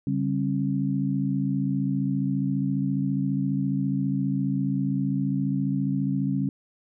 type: tone cluster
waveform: sine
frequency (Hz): 140.8 / 195.6 / 270.1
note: C#3 / G3 / C#4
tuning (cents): +27 / -4 / -45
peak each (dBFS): -27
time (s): 0.07-6.49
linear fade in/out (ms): 2
effects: none